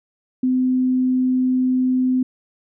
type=tone; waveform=sine; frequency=255.6 Hz; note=C4; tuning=40 cents flat; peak=-15 dBFS; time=0.43-2.23 s; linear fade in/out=5 ms; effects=none